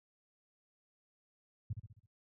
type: tone with echo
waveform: sine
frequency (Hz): 105.6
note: G#2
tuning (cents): +29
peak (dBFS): -33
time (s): 1.7-1.73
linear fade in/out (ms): 5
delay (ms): 66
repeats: 5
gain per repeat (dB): -6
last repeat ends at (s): 2.06
effects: high-pass 60 Hz 12 dB/octave